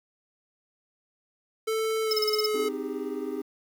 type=tone with pitch glide; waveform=square; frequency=441.6 to 426.6 Hz; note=A4 to G#4; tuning=+6 to +46 cents; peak=-26 dBFS; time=1.67-2.69 s; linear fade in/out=10 ms; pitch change=-60 cents; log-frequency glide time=2.03-2.21 s
type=tone bursts; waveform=square; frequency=5180 Hz; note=E8; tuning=31 cents flat; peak=-24 dBFS; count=7; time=2.11-2.461 s; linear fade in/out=2 ms; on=21 ms; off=34 ms
type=chord; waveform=triangle; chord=Ab major seventh; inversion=first; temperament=equal with one note detuned; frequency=261.6 / 311.1 / 392 / 410.8 Hz; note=C4 / Eb4 / G4 / Ab4; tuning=0 / 0 / 0 / -19 cents; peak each=-34 / -34 / -34 / -33 dBFS; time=2.54-3.42 s; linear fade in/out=5 ms
effects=9-bit